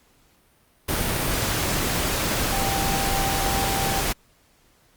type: tone in noise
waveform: sine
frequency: 784 Hz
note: G5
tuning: in tune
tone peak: -27 dBFS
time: 2.52-4.01 s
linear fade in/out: 10 ms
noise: pink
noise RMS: -24 dBFS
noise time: 0.88-4.13 s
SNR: -6 dB
effects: pink hiss -60 dBFS RMS until 4.96 s + Opus 48 kbps